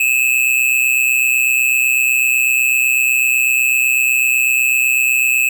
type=tone with amplitude modulation; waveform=square; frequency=2591 Hz; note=E7; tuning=30 cents flat; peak=-9 dBFS; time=0-5.49 s; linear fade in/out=5 ms; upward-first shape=sine; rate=128 Hz; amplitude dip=80%; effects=none